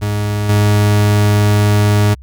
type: tone with level steps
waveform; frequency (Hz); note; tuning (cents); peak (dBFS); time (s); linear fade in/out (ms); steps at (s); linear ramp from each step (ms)
40% pulse; 103.83; G#2; 0; -14 / -8; 0.01-2.15; 20; 0.49; 5
effects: added 65 Hz sine -33 dBFS peak until 2.22 s